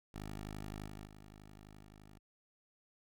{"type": "tone with level steps", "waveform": "10% pulse", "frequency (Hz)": 51.7, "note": "G#1", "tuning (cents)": -7, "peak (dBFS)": [-35, -39, -46, -48], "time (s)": [0.14, 2.19], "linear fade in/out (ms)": 5, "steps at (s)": [0.86, 1.05, 1.82], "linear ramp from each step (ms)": 20, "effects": []}